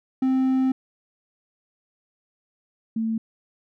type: tone pair in turn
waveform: triangle / sine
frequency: 261.6 / 223.7 Hz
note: C4 / A3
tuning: 0 / +29 cents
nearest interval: minor third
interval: 271 cents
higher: first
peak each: -16 / -22 dBFS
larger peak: first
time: 0.22-0.72 / 2.96-3.18 s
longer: first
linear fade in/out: 5 ms
effects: none